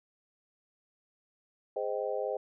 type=chord; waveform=sine; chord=Ab major seventh; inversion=none; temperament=just; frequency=415.3 / 519.1 / 623 / 778.7 Hz; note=Ab4 / C5 / Eb5 / G5; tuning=0 / -14 / +2 / -12 cents; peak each=-36 / -34 / -36 / -40 dBFS; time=1.76-2.37 s; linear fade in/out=5 ms; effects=none